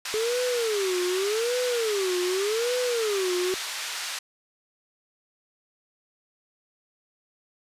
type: band-pass noise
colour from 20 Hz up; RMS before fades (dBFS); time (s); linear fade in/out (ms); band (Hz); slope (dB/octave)
white; -33; 0.05-4.19; 5; 1000 to 5700; 12
type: tone with vibrato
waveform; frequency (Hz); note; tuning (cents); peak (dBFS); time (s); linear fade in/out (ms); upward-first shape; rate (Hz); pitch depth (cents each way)
triangle; 422.8; G#4; +31; -22; 0.14-3.54; 0; sine; 0.85; 290
effects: resampled to 32000 Hz